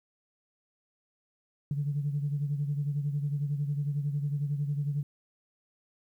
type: beating tone pair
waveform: sine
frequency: 143.2 / 154.2 Hz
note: D3 / D#3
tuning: -43 / -15 cents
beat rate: 11 Hz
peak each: -28 / -35 dBFS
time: 1.71-5.03 s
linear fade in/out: 2 ms
effects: tanh soft clip ceiling -21 dBFS + 11-bit